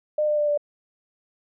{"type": "tone with pitch steps", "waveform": "sine", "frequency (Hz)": [605, 598.7, 592.5, 586.4], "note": ["D#5", "D5", "D5", "D5"], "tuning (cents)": [-49, 33, 15, -3], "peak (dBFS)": -19, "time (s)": [0.18, 0.576], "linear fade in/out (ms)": 5, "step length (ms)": 99, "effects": []}